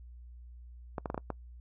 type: clicks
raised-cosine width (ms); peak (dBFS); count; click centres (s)
1; -20; 6; 0.982 / 1.058 / 1.101 / 1.145 / 1.178 / 1.303
effects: noise-tail reverb RT60 0.1 s tail -25 dB re dry + added 60 Hz sine -47 dBFS peak until 1.6 s